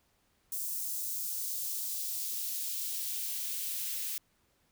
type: noise with high-pass filter sweep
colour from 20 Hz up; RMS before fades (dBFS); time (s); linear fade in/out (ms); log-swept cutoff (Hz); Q
blue; -36; 0.52-4.18; 2; 7000 to 2100; 0.98
effects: pink hiss -72 dBFS RMS until 4.71 s